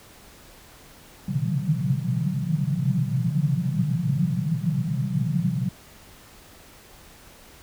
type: band-pass noise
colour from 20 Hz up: pink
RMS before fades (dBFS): -24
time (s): 1.28-5.69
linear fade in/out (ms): 5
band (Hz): 120 to 190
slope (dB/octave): 96
effects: pink hiss -49 dBFS RMS until 7.62 s